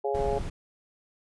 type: harmonic tone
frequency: 138.59 Hz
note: C#3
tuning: in tune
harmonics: 3 / 4 / 5 / 6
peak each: -28 / -32 / -33 / -34 dBFS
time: 0.04-0.39 s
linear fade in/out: 10 ms
type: noise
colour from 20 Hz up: brown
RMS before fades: -33 dBFS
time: 0.14-0.5 s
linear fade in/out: 10 ms
effects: resampled to 24000 Hz